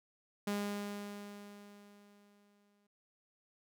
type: tone with exponential decay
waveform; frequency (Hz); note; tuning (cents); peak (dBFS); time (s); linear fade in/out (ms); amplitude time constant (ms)
sawtooth; 204.1; G#3; -30; -29; 0.47-2.87; 5; 520
effects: none